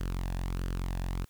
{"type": "tone with flanger", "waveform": "sawtooth", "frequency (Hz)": 44.65, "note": "F1", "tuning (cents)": 39, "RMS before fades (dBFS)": -33, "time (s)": [0, 1.25], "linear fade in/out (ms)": 10, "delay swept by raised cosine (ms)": [0.64, 1.17], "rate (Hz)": 1.5, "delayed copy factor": 0.5, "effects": ["white hiss -65 dBFS RMS until 1.29 s"]}